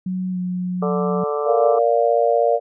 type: tone with pitch glide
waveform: sine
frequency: 184.7 to 181 Hz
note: F#3 to F#3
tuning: -3 to -38 cents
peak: -21 dBFS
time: 0.06-1.24 s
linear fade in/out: 5 ms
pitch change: -35 cents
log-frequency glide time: 0.31-0.38 s
type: harmonic tone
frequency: 146.83 Hz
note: D3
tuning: in tune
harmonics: 3 / 4 / 5 / 6 / 7 / 8 / 9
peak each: -22 / -26 / -30 / -36 / -37 / -27 / -38 dBFS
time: 0.82-1.79 s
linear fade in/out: 5 ms
type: chord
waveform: sine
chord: Bb major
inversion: none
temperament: just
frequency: 466.2 / 582.7 / 699.2 Hz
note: Bb4 / D5 / F5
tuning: 0 / -14 / +2 cents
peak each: -18 / -18 / -19 dBFS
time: 1.45-2.6 s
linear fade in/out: 50 ms
effects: none